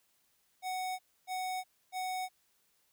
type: tone bursts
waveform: square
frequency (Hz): 743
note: F#5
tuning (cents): +7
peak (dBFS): -35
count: 3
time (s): 0.62-2.29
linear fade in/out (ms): 50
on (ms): 370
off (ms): 280
effects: white hiss -73 dBFS RMS until 2.92 s